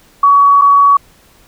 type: tone with dropouts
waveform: sine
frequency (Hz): 1129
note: C#6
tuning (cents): +31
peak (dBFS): -4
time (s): 0.23-0.97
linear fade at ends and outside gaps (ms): 5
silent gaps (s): 0.614-0.618
effects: pink hiss -47 dBFS RMS until 1.47 s